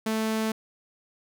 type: tone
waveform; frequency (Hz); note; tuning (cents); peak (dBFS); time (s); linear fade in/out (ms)
sawtooth; 220; A3; 0; -21; 0.06-0.52; 5
effects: none